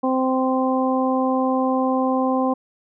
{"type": "harmonic tone", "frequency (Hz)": 260.1, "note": "C4", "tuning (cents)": -10, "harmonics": [1, 2, 3, 4], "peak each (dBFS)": [-20, -23, -25, -26], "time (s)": [0.03, 2.54], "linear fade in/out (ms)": 10, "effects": []}